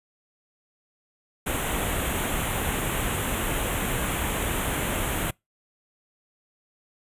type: band-stop noise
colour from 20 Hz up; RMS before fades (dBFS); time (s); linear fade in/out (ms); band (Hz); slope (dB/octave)
pink; -27; 1.46-5.31; 10; 3500 to 7000; 48
effects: noise-tail reverb RT60 0.2 s tail -26 dB re dry + resampled to 32000 Hz